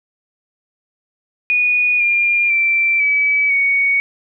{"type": "tone with pitch steps", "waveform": "sine", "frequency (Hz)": [2462, 2403, 2345, 2289, 2234], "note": ["D#7", "D7", "D7", "D7", "C#7"], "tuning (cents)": [-19, 39, -3, -45, 13], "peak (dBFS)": -12, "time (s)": [1.5, 4], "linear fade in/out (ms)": 0, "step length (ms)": 500, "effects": []}